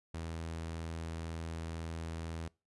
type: tone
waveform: sawtooth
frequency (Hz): 82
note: E2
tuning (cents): -9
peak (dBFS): -35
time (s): 0.14-2.48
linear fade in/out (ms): 5
effects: noise-tail reverb RT60 0.3 s tail -25 dB re dry + resampled to 24000 Hz